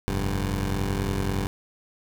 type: tone pair together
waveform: 15% pulse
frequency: 43.65 / 98 Hz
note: F1 / G2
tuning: 0 / 0 cents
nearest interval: octave + major second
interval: 1400 cents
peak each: -21 dBFS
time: 0.08-1.47 s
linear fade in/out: 0 ms
effects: none